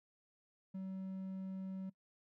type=tone; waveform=triangle; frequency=190 Hz; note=F#3; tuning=46 cents sharp; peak=-39 dBFS; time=0.74-1.9 s; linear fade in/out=10 ms; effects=noise-tail reverb RT60 0.1 s tail -21 dB re dry